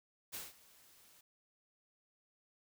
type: noise with ADSR envelope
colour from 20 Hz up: white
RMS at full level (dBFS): -43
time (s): 0.32-1.21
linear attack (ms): 25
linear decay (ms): 180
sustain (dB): -21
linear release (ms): 4
effects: none